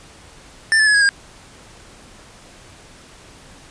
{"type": "tone with pitch steps", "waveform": "square", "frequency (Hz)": [1780, 1737.3, 1695.7, 1655.1, 1615.4], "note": ["A6", "A6", "G#6", "G#6", "G#6"], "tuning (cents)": [20, -22, 36, -6, -48], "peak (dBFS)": -12, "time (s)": [0.72, 1.09], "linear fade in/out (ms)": 0, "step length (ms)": 74, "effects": ["pink hiss -44 dBFS RMS until 3.7 s", "resampled to 22050 Hz"]}